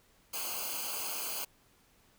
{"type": "noise with comb filter", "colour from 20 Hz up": "white", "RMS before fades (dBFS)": -37, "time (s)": [0.33, 1.45], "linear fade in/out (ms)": 10, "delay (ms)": 0.54, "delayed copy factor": -1, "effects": ["pink hiss -66 dBFS RMS until 2.18 s"]}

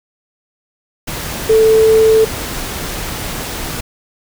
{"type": "tone in noise", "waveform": "sine", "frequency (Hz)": 441.4, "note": "A4", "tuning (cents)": 5, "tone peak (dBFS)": -6, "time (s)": [1.49, 2.25], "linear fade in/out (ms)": 10, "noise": "pink", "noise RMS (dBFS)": -23, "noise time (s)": [1.07, 3.81], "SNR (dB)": 14, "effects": []}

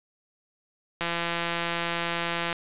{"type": "click train", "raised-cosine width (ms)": 0.3, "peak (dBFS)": -12, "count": 259, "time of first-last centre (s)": [1.01, 2.528], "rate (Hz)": 170, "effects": ["resampled to 8000 Hz", "9-bit"]}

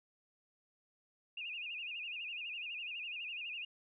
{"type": "tone with vibrato", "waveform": "sine", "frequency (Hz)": 2632, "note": "E7", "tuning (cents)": -3, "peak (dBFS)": -40, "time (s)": [1.37, 3.65], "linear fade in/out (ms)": 5, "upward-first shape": "sine", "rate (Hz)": 12, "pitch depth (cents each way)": 140, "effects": []}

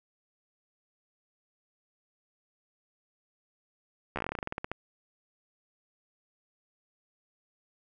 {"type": "slowing click train", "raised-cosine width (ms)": 0.5, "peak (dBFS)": -18, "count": 17, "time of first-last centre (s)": [4.16, 4.716], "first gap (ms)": 13, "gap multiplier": 1.12, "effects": []}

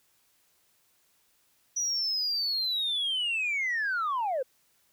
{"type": "linear sweep", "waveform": "sine", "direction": "down", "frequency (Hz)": [5890, 487.2], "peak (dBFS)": -25, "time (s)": [1.76, 4.43], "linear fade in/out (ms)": 10, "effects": ["tanh soft clip ceiling -24 dBFS", "white hiss -68 dBFS RMS until 4.92 s"]}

